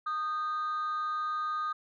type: tone pair together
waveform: sine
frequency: 1233 / 1566.7 Hz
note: D#6 / G6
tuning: -16 / -1 cents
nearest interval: major third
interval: 415 cents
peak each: -28 / -39 dBFS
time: 0.06-1.73 s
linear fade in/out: 10 ms
effects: tanh soft clip ceiling -28 dBFS